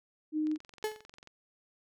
sine tone, 307.8 Hz, D#4, 19 cents flat, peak -28 dBFS, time 0.32-0.58 s, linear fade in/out 50 ms
click train, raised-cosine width 0.2 ms, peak -34 dBFS, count 19, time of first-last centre 0.47-1.274 s, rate 22.4 Hz
35% pulse tone with exponential decay, 430 Hz, A4, 40 cents flat, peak -26 dBFS, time 0.84-1.05 s, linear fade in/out 1 ms, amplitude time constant 45 ms
effects none

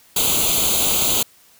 white noise with comb filter, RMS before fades -18 dBFS, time 0.16-1.23 s, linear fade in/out 5 ms, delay 0.28 ms, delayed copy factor +0.9, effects white hiss -52 dBFS RMS until 1.59 s

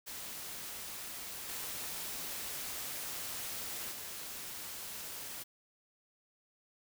white noise with level steps, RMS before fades -44 / -41 / -44 dBFS, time 0.06-5.44 s, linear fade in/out 20 ms, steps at 1.48 / 3.91 s, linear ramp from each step 10 ms, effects none

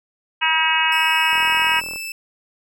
harmonic tone, 320 Hz, D#4, 49 cents sharp, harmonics 3 / 4 / 5 / 6 / 7 / 8 / 9, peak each -21 / -28 / -23 / -26 / -25 / -21 / -22 dBFS, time 0.41-1.81 s, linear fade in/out 20 ms
sawtooth tone, 2637 Hz, E7, in tune, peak -24 dBFS, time 0.92-2.12 s, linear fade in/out 2 ms
click train, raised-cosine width 1 ms, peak -23 dBFS, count 27, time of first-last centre 1.33-1.96 s, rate 41.3 Hz
effects none

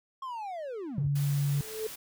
triangle linear sweep, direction down, 1089 to 65.6 Hz, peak -33 dBFS, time 0.22-1.08 s, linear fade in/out 5 ms
sine tone, 142.4 Hz, C#3, 47 cents sharp, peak -25 dBFS, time 0.98-1.61 s, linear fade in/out 2 ms
white noise, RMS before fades -43 dBFS, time 1.15-1.96 s, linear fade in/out 10 ms
sine tone with exponential growth, 436.8 Hz, A4, 13 cents flat, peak -28 dBFS, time 1.41-1.87 s, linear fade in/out 5 ms, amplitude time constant 100 ms
effects none

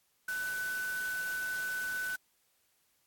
sine tone in noise, 1500 Hz, F#6, 23 cents sharp, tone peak -33 dBFS, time 0.28-2.16 s, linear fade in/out 5 ms, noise white, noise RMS -45 dBFS, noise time 0.28-2.16 s, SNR +9 dB, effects white hiss -73 dBFS RMS until 3.06 s + AAC 64 kbps

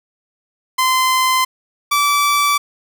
sawtooth tone pair in turn, 1033 / 1157.5 Hz, C6 / D6, -22 / -25 cents, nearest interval major second, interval 197 cents, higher second, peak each -9 dBFS, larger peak neither, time 0.78-1.45 / 1.91-2.58 s, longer neither, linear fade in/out 10 ms, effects none

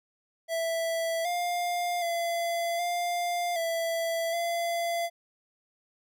square tone with pitch steps, 660 / 704 / 681 / 700 / 664 / 682 Hz, E5 / F5 / F5 / F5 / E5 / F5, +2 / +14 / -44 / +4 / +12 / -41 cents, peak -28 dBFS, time 0.48-5.1 s, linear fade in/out 50 ms, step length 770 ms, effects none

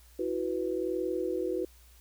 sine chord, E suspended second, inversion none, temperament just, 329.6 / 370.8 / 494.4 Hz, E4 / F#4 / B4, 0 / +4 / +2 cents, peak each -34 / -32 / -34 dBFS, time 0.19-1.65 s, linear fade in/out 5 ms, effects added 60 Hz sine -55 dBFS peak until 2 s + white hiss -61 dBFS RMS until 2 s

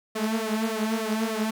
sawtooth tone with flanger, 220 Hz, A3, in tune, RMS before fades -27 dBFS, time 0.15-1.51 s, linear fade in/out 10 ms, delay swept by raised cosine 1.6 to 5.8 ms, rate 3.4 Hz, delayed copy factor +0.8, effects none

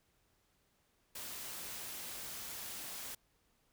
white noise, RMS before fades -45 dBFS, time 1.15-3.15 s, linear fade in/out 5 ms, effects pink hiss -75 dBFS RMS until 3.72 s

